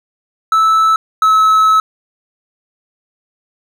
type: tone pair in turn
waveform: triangle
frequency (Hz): 1311 / 1294.4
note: E6 / E6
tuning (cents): -10 / -32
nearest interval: unison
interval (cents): 22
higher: first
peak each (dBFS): -6 / -5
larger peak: second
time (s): 0.52-0.96 / 1.22-1.8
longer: second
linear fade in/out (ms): 2
effects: none